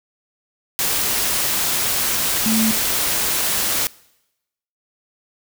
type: tone in noise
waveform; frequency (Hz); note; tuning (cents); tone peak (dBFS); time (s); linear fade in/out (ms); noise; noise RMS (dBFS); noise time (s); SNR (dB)
sine; 221.6; A3; +13; -17; 2.46-2.71; 0; white; -20; 0.79-3.87; 0
effects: noise-tail reverb RT60 0.9 s tail -23 dB re dry